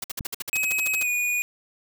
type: noise bursts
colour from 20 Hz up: white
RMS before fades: -30 dBFS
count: 14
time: 0.02-1.03 s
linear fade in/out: 5 ms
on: 22 ms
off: 54 ms
type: click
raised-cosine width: 5 ms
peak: -21 dBFS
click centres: 0.208 s
type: tone with pitch glide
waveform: square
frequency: 2546 to 2456 Hz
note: D#7 to D#7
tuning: +39 to -23 cents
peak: -23 dBFS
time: 0.53-1.42 s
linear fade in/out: 0 ms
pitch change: -62 cents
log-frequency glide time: 0.99-1.08 s
effects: none